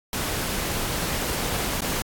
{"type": "noise with dropouts", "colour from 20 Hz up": "pink", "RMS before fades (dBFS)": -27, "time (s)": [0.13, 2.02], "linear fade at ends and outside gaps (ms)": 1, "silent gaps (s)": [1.807, 1.819], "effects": ["AAC 64 kbps"]}